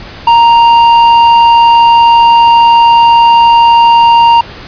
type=tone with tanh clipping; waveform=sine; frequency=932.3 Hz; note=A#5; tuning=in tune; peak=-3 dBFS; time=0.27-4.41 s; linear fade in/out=5 ms; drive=9 dB; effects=pink hiss -28 dBFS RMS until 4.67 s + resampled to 11025 Hz